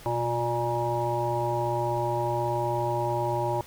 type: harmonic tone with a mistuned harmonic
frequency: 118.7 Hz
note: A#2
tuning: 32 cents sharp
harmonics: 1 / 3 / 5 / 7 / 8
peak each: -31 / -31 / -31 / -31 / -31 dBFS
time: 0.06-3.61 s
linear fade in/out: 0 ms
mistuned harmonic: 1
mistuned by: +43 cents
effects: pink hiss -48 dBFS RMS until 3.66 s